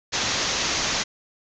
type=low-pass noise; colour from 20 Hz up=white; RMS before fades=-25 dBFS; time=0.12-1.04 s; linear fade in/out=20 ms; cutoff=6800 Hz; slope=96 dB/octave; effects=none